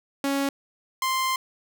sawtooth tone pair in turn, 277.2 / 1046.6 Hz, C#4 / C6, 0 / 0 cents, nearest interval octave + major seventh, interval 2300 cents, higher second, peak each -19 dBFS, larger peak neither, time 0.24-0.49 / 1.02-1.36 s, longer second, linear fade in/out 2 ms, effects none

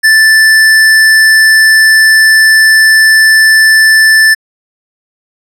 square tone, 1760 Hz, A6, in tune, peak -3 dBFS, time 0.03-4.35 s, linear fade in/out 20 ms, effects low-pass 12000 Hz 12 dB/octave

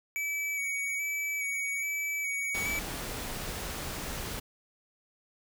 square tone with vibrato, 2274 Hz, C#7, 44 cents sharp, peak -31 dBFS, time 0.16-2.79 s, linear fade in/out 0 ms, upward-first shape square, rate 1.2 Hz, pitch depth 20 cents each way
pink noise, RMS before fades -37 dBFS, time 2.54-4.4 s, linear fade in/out 10 ms
effects none

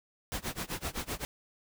pink noise with tremolo, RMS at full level -34 dBFS, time 0.32-1.25 s, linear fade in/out 0 ms, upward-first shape sine, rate 7.8 Hz, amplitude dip 95%, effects none

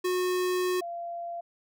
square / sine tone pair in turn, 364 / 687.1 Hz, F#4 / F5, -28 / -28 cents, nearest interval major seventh, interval 1100 cents, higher second, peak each -26 / -33 dBFS, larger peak first, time 0.04-0.81 / 0.81-1.41 s, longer first, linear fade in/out 10 ms, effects none

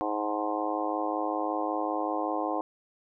harmonic tone with a mistuned harmonic, 105.3 Hz, G#2, 24 cents sharp, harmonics 3 / 4 / 5 / 6 / 7 / 8 / 9 / 10, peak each -33 / -39 / -35 / -39 / -33 / -37 / -39 / -36 dBFS, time 0.01-2.61 s, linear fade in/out 0 ms, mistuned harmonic 9, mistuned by -40 cents, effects none

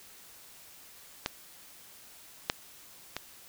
clicks, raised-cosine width 0.2 ms, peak -12 / -8 / -16 dBFS, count 3, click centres 1.261 / 2.499 / 3.166 s, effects white hiss -53 dBFS RMS until 3.48 s

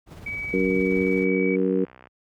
brown noise with tremolo, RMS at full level -35 dBFS, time 0.06-1.27 s, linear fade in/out 50 ms, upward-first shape triangle, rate 19 Hz, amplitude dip 50%
sine tone, 2278 Hz, C#7, 47 cents sharp, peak -28 dBFS, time 0.26-1.56 s, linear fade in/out 5 ms
harmonic tone, 94.1 Hz, F#2, 30 cents sharp, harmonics 2 / 3 / 4 / 5, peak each -25 / -25 / -25 / -25 dBFS, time 0.53-1.85 s, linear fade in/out 10 ms
click train, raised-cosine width 0.5 ms, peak -31 dBFS, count 75, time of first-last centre 0.91-2.072 s, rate 63.7 Hz
effects high-pass 60 Hz 12 dB/octave

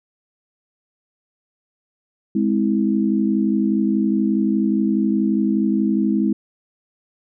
sine chord, Ab augmented, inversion none, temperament just, 207.7 / 259.6 / 324.5 Hz, Ab3 / C4 / E4, 0 / -13 / -27 cents, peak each -18 / -22 / -21 dBFS, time 2.35-6.33 s, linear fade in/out 5 ms, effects none

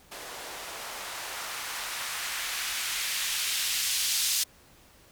blue noise with band-pass filter sweep, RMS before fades -32 dBFS, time 0.11-4.44 s, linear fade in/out 10 ms, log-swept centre 470 to 4400 Hz, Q 0.9, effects pink hiss -57 dBFS RMS until 5.11 s

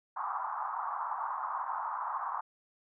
white band-pass noise, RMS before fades -36 dBFS, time 0.16-2.41 s, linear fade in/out 10 ms, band 830 to 1200 Hz, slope 48 dB/octave, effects none

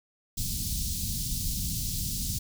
pink band-stop noise, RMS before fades -31 dBFS, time 0.37-2.39 s, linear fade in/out 10 ms, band 190 to 4300 Hz, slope 24 dB/octave, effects none

